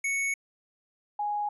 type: tone pair in turn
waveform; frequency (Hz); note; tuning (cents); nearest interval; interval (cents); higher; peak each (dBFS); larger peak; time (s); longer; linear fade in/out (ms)
square / sine; 2217 / 829.5; C#7 / G#5; 0 / -2; octave + perfect fourth; 1702; first; -27; neither; 0.04-0.34 / 1.19-1.49; neither; 5
effects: resampled to 32000 Hz